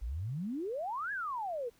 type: exponential two-way sweep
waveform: sine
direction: up then down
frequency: 49 to 1717 to 449.5 Hz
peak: -34 dBFS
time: 0.01-1.7 s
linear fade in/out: 20 ms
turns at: 1.12 s
effects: pink hiss -67 dBFS RMS until 1.79 s